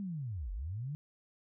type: linear two-way sweep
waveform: sine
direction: down then up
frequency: 206.2 to 42.63 to 154.6 Hz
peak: -36 dBFS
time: 0-0.95 s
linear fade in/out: 0 ms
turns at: 0.52 s
effects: none